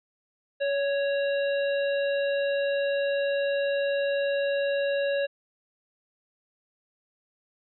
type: harmonic tone with a mistuned harmonic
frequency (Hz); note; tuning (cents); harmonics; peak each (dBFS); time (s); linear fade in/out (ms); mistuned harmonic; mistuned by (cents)
554; C#5; -1; 1 / 3 / 5 / 7; -24 / -34 / -38 / -41; 0.6-5.27; 20; 1; +23
effects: none